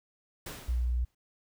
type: noise with exponential decay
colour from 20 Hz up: pink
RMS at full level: -39 dBFS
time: 0.46-1.15 s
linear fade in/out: 5 ms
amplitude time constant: 150 ms
type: tone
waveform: sine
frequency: 60.7 Hz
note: B1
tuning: 29 cents flat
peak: -26 dBFS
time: 0.68-1.05 s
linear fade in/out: 10 ms
effects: none